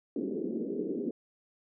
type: band-pass noise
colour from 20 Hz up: white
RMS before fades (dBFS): -34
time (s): 0.16-1.11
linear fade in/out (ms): 2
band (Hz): 200 to 430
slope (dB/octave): 48
effects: none